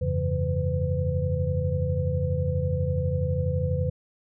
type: tone cluster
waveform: sine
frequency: 86.1 / 98.2 / 137.9 / 166.5 / 505 Hz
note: F2 / G2 / C#3 / E3 / B4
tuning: -24 / +4 / -9 / +18 / +39 cents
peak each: -27 / -31 / -28 / -33 / -30 dBFS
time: 0.01-3.9 s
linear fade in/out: 10 ms
effects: none